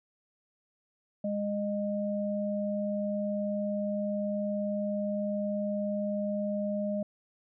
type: tone pair together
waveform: sine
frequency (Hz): 205.4 / 613.7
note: G#3 / D#5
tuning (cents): -19 / -24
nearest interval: octave + perfect fifth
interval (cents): 1895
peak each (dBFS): -31 / -32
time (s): 1.24-7.03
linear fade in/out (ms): 5
effects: none